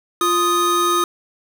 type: tone pair together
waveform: square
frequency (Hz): 349.4 / 1245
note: F4 / D#6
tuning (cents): +1 / +1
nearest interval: octave + minor seventh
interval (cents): 2200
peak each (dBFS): -21 / -17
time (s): 0.21-1.04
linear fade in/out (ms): 2
effects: none